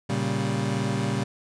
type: chord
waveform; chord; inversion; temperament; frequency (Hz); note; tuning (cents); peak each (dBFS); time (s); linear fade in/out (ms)
30% pulse; G diminished; first; equal; 116.54 / 138.59 / 196; Bb2 / Db3 / G3; 0 / 0 / 0; -26; 0.09-1.24; 10
effects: resampled to 22050 Hz